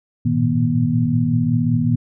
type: tone cluster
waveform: sine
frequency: 103.8 / 113.8 / 119.2 / 158.7 / 240.5 Hz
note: G#2 / A#2 / A#2 / D#3 / B3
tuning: 0 / -41 / +39 / +35 / -46 cents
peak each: -28 / -25 / -20 / -20 / -19 dBFS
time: 0.25-1.96 s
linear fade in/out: 10 ms
effects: none